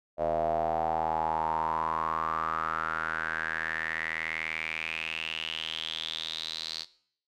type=tone with band-pass filter sweep; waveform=square; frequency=40.15 Hz; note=E1; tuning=45 cents flat; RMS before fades=-32 dBFS; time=0.17-6.86 s; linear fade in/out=50 ms; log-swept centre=620 to 4400 Hz; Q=8; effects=noise-tail reverb RT60 0.6 s tail -19 dB re dry